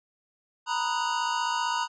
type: chord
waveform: square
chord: B major seventh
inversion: third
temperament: equal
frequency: 932.3 / 987.8 / 1244.5 / 1480 Hz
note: A#5 / B5 / D#6 / F#6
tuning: 0 / 0 / 0 / 0 cents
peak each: -30 / -31 / -36 / -35 dBFS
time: 0.66-1.88 s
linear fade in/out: 50 ms
effects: resampled to 16000 Hz